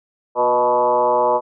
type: tone with frequency modulation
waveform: sine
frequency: 740 Hz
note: F#5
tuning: in tune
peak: -13 dBFS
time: 0.35-1.41 s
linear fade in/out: 50 ms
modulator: 125 Hz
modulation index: 2.5
effects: none